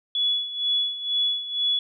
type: tone with tremolo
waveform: sine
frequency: 3401 Hz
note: G#7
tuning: 40 cents sharp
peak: -19 dBFS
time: 0.15-1.79 s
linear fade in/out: 2 ms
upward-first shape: sine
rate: 2.1 Hz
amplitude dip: 75%
effects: none